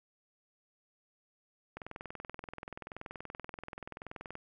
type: click train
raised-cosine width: 0.5 ms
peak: -27 dBFS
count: 55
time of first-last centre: 1.77-4.354 s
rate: 20.9 Hz
effects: none